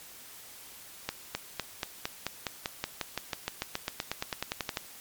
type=accelerating click train; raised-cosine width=0.2 ms; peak=-13 dBFS; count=25; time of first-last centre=1.09-4.772 s; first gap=260 ms; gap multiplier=0.95; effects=white hiss -49 dBFS RMS until 5 s + MP3 96 kbps